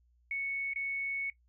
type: tone with dropouts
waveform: sine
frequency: 2214 Hz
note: C#7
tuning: 3 cents flat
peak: -32 dBFS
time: 0.31-1.3 s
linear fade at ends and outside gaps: 2 ms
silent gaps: 0.735-0.759 s
effects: noise-tail reverb RT60 0.1 s tail -18 dB re dry + added 60 Hz sine -65 dBFS peak until 1.48 s